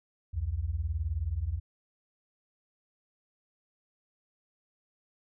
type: beating tone pair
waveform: sine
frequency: 65.7 / 84.7 Hz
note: C2 / E2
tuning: +8 / +48 cents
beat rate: 19 Hz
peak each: -33 / -31 dBFS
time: 0.33-1.6 s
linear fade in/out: 20 ms
effects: none